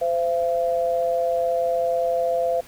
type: tone pair together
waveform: sine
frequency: 515 / 679 Hz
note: C5 / F5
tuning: -28 / -49 cents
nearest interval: perfect fourth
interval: 479 cents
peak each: -22 dBFS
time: 0.01-2.61 s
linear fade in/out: 10 ms
effects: pink hiss -47 dBFS RMS until 2.67 s